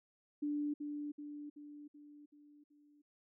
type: tone with echo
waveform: sine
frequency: 293.7 Hz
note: D4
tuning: in tune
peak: -34 dBFS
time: 0.42-0.74 s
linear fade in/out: 10 ms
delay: 380 ms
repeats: 6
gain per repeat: -5 dB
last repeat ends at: 3.02 s
effects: none